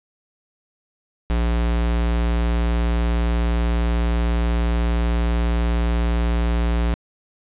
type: tone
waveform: square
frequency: 58.27 Hz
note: A#1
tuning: in tune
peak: -18 dBFS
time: 1.3-6.94 s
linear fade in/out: 0 ms
effects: resampled to 8000 Hz + 10-bit